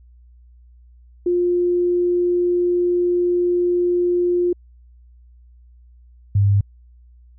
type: tone pair in turn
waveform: sine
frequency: 353 / 100.32 Hz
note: F4 / G2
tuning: +19 / +41 cents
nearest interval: octave + minor seventh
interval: 2178 cents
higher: first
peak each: -15 / -12 dBFS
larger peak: second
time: 1.26-4.53 / 6.35-6.61 s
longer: first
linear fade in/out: 5 ms
effects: added 60 Hz sine -45 dBFS peak until 7.38 s